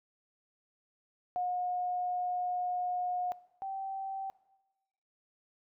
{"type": "tone pair in turn", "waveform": "sine", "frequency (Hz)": [721, 775.2], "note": ["F#5", "G5"], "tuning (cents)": [-45, -20], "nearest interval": "minor second", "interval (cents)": 125, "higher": "second", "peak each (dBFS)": [-30, -35], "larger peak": "first", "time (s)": [[1.36, 3.32], [3.62, 4.3]], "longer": "first", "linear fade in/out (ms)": 0, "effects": ["noise-tail reverb RT60 1.0 s tail -19 dB re dry"]}